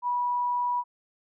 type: tone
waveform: sine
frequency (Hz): 976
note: B5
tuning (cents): -21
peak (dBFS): -24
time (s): 0.02-0.84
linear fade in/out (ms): 50
effects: none